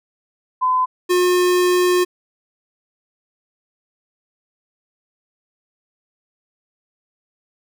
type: tone pair in turn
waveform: sine / square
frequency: 1017 / 359.6 Hz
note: C6 / F#4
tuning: -50 / -49 cents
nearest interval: octave + tritone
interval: 1799 cents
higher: first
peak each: -14 dBFS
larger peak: neither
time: 0.61-0.86 / 1.09-2.05 s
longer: second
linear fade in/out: 20 ms
effects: none